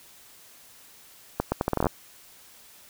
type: accelerating click train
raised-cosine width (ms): 1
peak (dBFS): -9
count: 11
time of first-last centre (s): 1.4-1.868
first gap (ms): 120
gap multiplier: 0.76
effects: white hiss -52 dBFS RMS until 2.89 s